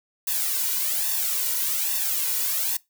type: noise with flanger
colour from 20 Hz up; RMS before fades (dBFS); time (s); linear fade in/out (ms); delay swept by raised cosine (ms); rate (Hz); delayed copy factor
blue; -25; 0.27-2.77; 5; 1.1 to 2.1; 1.2; +0.9
effects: noise-tail reverb RT60 0.2 s tail -22 dB re dry